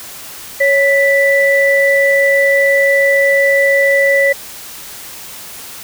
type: tone pair together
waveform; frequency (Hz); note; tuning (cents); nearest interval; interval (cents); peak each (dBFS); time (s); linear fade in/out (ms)
sine; 554.4 / 1975.7; C#5 / B6; 0 / 0; octave + minor seventh; 2200; -11; 0.6-4.33; 10
effects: white hiss -31 dBFS RMS until 5.83 s